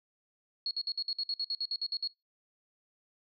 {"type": "tone bursts", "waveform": "sine", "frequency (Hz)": 4328, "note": "C#8", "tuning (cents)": -42, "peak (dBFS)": -30, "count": 14, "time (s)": [0.66, 2.075], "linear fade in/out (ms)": 2, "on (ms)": 50, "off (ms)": 55, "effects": ["noise-tail reverb RT60 0.2 s tail -22 dB re dry"]}